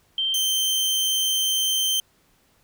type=tone pair in turn; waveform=sine / sawtooth; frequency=3136 / 3119 Hz; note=G7 / G7; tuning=0 / -9 cents; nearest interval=unison; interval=9 cents; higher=first; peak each=-21 / -17 dBFS; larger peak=second; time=0.18-0.34 / 0.34-2 s; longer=second; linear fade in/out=2 ms; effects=pink hiss -62 dBFS RMS until 2.63 s